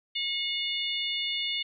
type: harmonic tone with a mistuned harmonic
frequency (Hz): 723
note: F#5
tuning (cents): -40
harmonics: 3 / 4 / 5 / 6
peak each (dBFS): -35 / -32 / -32 / -40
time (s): 0.15-1.63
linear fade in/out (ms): 10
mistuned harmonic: 5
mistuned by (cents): -31
effects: none